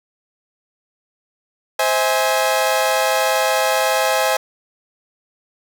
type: chord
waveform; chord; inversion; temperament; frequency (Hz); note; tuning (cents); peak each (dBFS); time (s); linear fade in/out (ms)
sawtooth; C augmented; none; equal with one note detuned; 523.3 / 644.9 / 830.6; C5 / E5 / G#5; 0 / -38 / 0; -16; 1.79-4.37; 5
effects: none